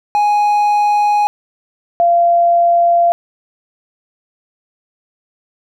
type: tone pair in turn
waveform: triangle / sine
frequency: 830.6 / 688.6 Hz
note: G#5 / F5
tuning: 0 / -25 cents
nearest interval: minor third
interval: 325 cents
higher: first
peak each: -8 dBFS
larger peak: neither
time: 0.15-1.27 / 2-3.12 s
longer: neither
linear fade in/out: 0 ms
effects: none